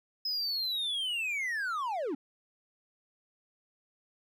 triangle linear sweep, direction down, 5130 to 249.9 Hz, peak -29 dBFS, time 0.25-2.15 s, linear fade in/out 5 ms, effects none

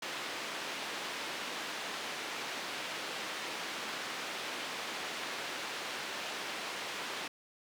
white band-pass noise, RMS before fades -40 dBFS, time 0.02-7.28 s, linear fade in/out 5 ms, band 240 to 3300 Hz, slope 12 dB/octave, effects none

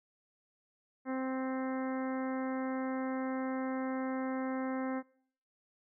harmonic tone, 261.6 Hz, C4, in tune, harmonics 1 / 2 / 3 / 4 / 5 / 6 / 7 / 8, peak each -34 / -40 / -44 / -46 / -48 / -50 / -51 / -52 dBFS, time 1.05-5.03 s, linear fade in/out 50 ms, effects noise-tail reverb RT60 0.6 s tail -24 dB re dry

